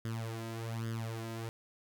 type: tone with flanger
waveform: sawtooth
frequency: 113.6 Hz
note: A#2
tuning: 44 cents flat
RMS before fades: -39 dBFS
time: 0.05-1.49 s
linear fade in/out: 0 ms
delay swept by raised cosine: 0.6 to 3.1 ms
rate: 1.2 Hz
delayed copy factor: +0.8
effects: none